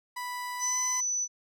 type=tone with pitch glide; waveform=30% pulse; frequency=987.8 to 1009.7 Hz; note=B5 to B5; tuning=0 to +38 cents; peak=-31 dBFS; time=0.16-1.01 s; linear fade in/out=10 ms; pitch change=+38 cents; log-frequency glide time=0.58-0.78 s
type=tone; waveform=sine; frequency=5980 Hz; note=F#8; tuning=17 cents sharp; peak=-27 dBFS; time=0.59-1.28 s; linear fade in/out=50 ms
effects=none